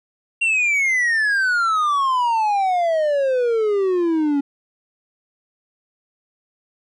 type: exponential sweep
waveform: triangle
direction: down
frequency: 2772 to 277.2 Hz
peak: -14 dBFS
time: 0.41-4.41 s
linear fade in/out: 10 ms
effects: resampled to 24000 Hz